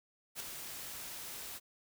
white noise with ADSR envelope, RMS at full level -39 dBFS, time 0.35-1.6 s, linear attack 52 ms, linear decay 6 ms, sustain -6 dB, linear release 39 ms, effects none

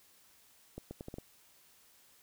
accelerating click train, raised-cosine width 2 ms, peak -29 dBFS, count 6, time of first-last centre 0.78-1.184 s, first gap 130 ms, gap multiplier 0.76, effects white hiss -64 dBFS RMS until 2.22 s

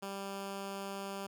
10% pulse tone, 196.8 Hz, G3, 7 cents sharp, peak -31 dBFS, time 0.02-1.27 s, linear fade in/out 10 ms, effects none

